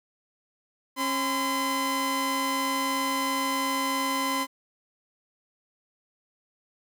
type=tone pair together; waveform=sawtooth; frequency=271.2 / 1021.8 Hz; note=C#4 / C6; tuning=-38 / -41 cents; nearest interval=octave + major seventh; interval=2297 cents; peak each=-26 / -23 dBFS; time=0.96-4.47 s; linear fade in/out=50 ms; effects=10-bit